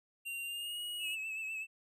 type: tone with pitch glide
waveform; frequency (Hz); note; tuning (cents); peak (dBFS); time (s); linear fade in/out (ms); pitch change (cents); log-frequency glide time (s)
square; 2769 to 2898; F7 to F#7; -15 to -37; -39; 0.25-1.16; 20; +78; 0.43-0.81
type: tone with vibrato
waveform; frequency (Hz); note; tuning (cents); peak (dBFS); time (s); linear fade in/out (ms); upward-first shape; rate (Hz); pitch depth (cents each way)
triangle; 2610; E7; -18; -36; 0.99-1.67; 50; sine; 8; 38
effects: none